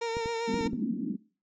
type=tone with vibrato; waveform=30% pulse; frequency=460.5 Hz; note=A#4; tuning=21 cents flat; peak=-27 dBFS; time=0.01-0.68 s; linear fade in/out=10 ms; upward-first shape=sine; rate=7.6 Hz; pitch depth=30 cents each way
type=clicks; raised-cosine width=3 ms; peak=-24 dBFS; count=6; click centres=0.169 / 0.259 / 0.543 / 0.61 / 0.66 / 0.733 s
type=band-pass noise; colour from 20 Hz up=white; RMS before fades=-32 dBFS; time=0.47-1.17 s; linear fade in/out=20 ms; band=190 to 280 Hz; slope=48 dB/octave
effects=noise-tail reverb RT60 0.4 s tail -22 dB re dry + resampled to 16000 Hz